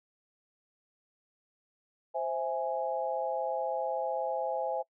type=chord; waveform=sine; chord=C augmented; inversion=none; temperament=equal; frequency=523.3 / 659.3 / 830.6 Hz; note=C5 / E5 / G#5; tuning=0 / 0 / 0 cents; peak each=-34 dBFS; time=2.14-4.83 s; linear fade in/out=20 ms; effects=noise-tail reverb RT60 0.1 s tail -24 dB re dry